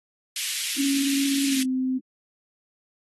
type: high-pass noise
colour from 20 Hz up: pink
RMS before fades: -29 dBFS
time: 0.36-1.63 s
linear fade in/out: 2 ms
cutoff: 2300 Hz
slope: 24 dB/octave
type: tone with pitch glide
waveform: sine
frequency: 277.2 to 258.6 Hz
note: C#4 to C4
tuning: 0 to -20 cents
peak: -22 dBFS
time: 0.77-1.99 s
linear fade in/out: 20 ms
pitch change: -120 cents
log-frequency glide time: 1.47-1.65 s
effects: AAC 32 kbps